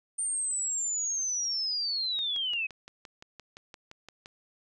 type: linear sweep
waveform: sine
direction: down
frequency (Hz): 8950 to 2512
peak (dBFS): -28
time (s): 0.18-2.67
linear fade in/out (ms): 10
type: click train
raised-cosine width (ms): 0.2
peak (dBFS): -28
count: 13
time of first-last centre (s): 2.19-4.259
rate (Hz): 5.8
effects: none